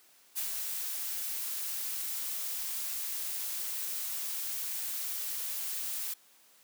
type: noise with ADSR envelope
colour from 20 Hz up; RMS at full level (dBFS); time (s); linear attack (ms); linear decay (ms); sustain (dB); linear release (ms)
blue; -33; 0.35-6.14; 31; 91; -3; 8
effects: white hiss -62 dBFS RMS until 6.63 s + high-pass 200 Hz 12 dB/octave